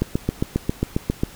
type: click train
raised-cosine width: 3 ms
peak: -6 dBFS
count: 10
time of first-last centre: 0.02-1.235 s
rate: 7.41 Hz
effects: pink hiss -43 dBFS RMS until 1.35 s